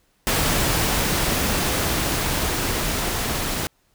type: noise with level ramp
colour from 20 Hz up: pink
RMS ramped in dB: -20 to -25 dBFS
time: 0.27-3.67 s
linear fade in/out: 0 ms
effects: pink hiss -64 dBFS RMS until 3.94 s